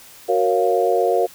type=chord; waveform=sine; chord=Gb major seventh; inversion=none; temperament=equal; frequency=370 / 466.2 / 554.4 / 698.5 Hz; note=Gb4 / Bb4 / Db5 / F5; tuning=0 / 0 / 0 / 0 cents; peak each=-21 / -19 / -22 / -20 dBFS; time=0.28-1.27 s; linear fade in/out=20 ms; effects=white hiss -44 dBFS RMS until 1.34 s